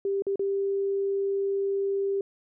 sine tone with dropouts, 394.7 Hz, G4, 12 cents sharp, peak -24 dBFS, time 0.05-2.21 s, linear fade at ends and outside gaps 2 ms, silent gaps 0.222-0.267 / 0.358-0.394 s, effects none

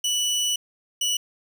25% pulse tone pair in turn, 2960 / 2948 Hz, F#7 / F#7, 0 / -7 cents, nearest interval unison, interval 7 cents, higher first, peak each -18 dBFS, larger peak neither, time 0.04-0.56 / 1.01-1.17 s, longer first, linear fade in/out 5 ms, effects none

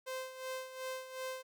sawtooth tone with tremolo, 519 Hz, C5, 14 cents flat, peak -34 dBFS, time 0.06-1.43 s, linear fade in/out 20 ms, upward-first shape sine, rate 2.7 Hz, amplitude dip 70%, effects none

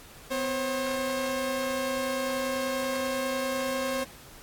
sawtooth tone pair together, 253.4 / 537 Hz, B3 / C5, +45 / +45 cents, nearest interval octave + minor second, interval 1300 cents, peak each -29 / -25 dBFS, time 0.3-4.05 s, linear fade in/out 20 ms, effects pink hiss -49 dBFS RMS until 4.42 s + AAC 64 kbps

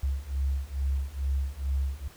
sine beating tone pair, 67 / 69.3 Hz, C2 / C#2, +42 / 0 cents, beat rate 2.3 Hz, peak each -30 / -29 dBFS, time 0.03-2.08 s, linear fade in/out 5 ms, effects pink hiss -53 dBFS RMS until 2.16 s

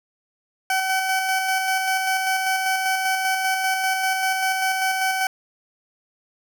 20% pulse tone with tremolo, 760 Hz, F#5, 46 cents sharp, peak -14 dBFS, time 0.7-5.27 s, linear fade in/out 2 ms, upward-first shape square, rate 5.1 Hz, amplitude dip 30%, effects none

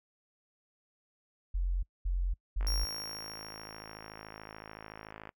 sine tone bursts, 44.45 Hz, F1, 31 cents sharp, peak -28 dBFS, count 3, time 1.54-2.85 s, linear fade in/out 10 ms, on 290 ms, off 220 ms
click train, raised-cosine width 0.5 ms, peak -29 dBFS, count 145, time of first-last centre 2.61-5.292 s, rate 53.7 Hz
40% pulse tone with exponential decay, 5570 Hz, F8, 5 cents flat, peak -32 dBFS, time 2.67-5.11 s, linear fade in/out 0 ms, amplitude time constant 530 ms
effects noise-tail reverb RT60 0.1 s tail -25 dB re dry

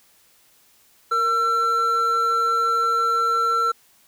triangle tone pair together, 466.2 / 1347.1 Hz, A#4 / E6, 0 / +37 cents, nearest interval octave + tritone, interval 1837 cents, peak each -27 / -16 dBFS, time 1.11-3.72 s, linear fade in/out 10 ms, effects white hiss -57 dBFS RMS until 4.07 s

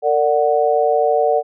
sine chord, Bb augmented, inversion none, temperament equal with one note detuned, 455.3 / 587.3 / 740 Hz, Bb4 / D5 / F#5, -41 / 0 / 0 cents, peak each -17 dBFS, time 0.02-1.43 s, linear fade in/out 50 ms, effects none

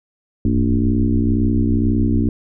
sine tone with frequency modulation, 158.5 Hz, D#3, 32 cents sharp, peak -13 dBFS, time 0.45-2.29 s, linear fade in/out 2 ms, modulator 62 Hz, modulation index 2.5, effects none

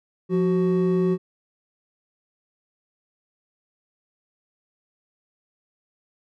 triangle tone pair together, 176.27 / 372.9 Hz, F3 / F#4, +16 / +14 cents, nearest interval octave + minor second, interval 1298 cents, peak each -19 dBFS, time 0.29-1.18 s, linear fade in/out 50 ms, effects none

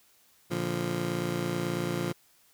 20% pulse chord, Bb major, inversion none, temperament just, 116.54 / 145.68 / 174.81 Hz, Bb2 / D3 / F3, 0 / -14 / +2 cents, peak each -31 / -30 / -27 dBFS, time 0.5-2.13 s, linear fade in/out 20 ms, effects white hiss -63 dBFS RMS until 2.53 s

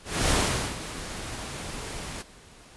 pink noise with ADSR envelope, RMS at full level -22 dBFS, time 0.04-2.23 s, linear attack 260 ms, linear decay 450 ms, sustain -14 dB, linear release 22 ms, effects pink hiss -51 dBFS RMS until 2.76 s + resampled to 24000 Hz

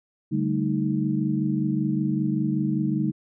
sine tone cluster, 144.3 / 193 / 218.2 / 311.8 Hz, D3 / G3 / A3 / D#4, -30 / -27 / -14 / +4 cents, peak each -27 dBFS, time 0.31-3.12 s, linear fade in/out 20 ms, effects none

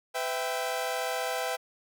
sawtooth chord, E minor, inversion second, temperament equal with one note detuned, 504.6 / 659.3 / 784 Hz, B4 / E5 / G5, +37 / 0 / 0 cents, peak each -30 dBFS, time 0.14-1.57 s, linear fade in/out 20 ms, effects none

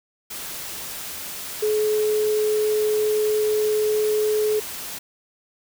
sine tone in noise, 426.8 Hz, G#4, 47 cents sharp, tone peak -18 dBFS, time 1.62-4.6 s, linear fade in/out 10 ms, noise white, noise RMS -33 dBFS, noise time 0.3-4.99 s, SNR +12 dB, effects none

